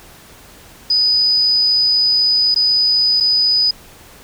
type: tone with dropouts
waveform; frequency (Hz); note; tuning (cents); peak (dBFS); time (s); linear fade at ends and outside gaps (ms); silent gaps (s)
sine; 4978; D#8; 0; -11; 0.9-3.71; 5; 2.545-2.56 / 3.202-3.206
effects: pink hiss -42 dBFS RMS until 4.23 s